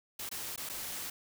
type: noise with dropouts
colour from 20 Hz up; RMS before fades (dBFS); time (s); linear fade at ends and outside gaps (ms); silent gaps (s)
white; -40; 0.19-1.1; 5; 0.292-0.313 / 0.561-0.576 / 0.691-0.696
effects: none